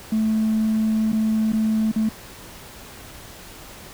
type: tone with dropouts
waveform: triangle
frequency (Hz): 218.8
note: A3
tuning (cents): -9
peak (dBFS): -14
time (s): 0.12-2.09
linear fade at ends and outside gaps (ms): 5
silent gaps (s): 1.12-1.129 / 1.522-1.532 / 1.916-1.96
effects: tanh soft clip ceiling -14 dBFS + pink hiss -41 dBFS RMS until 3.93 s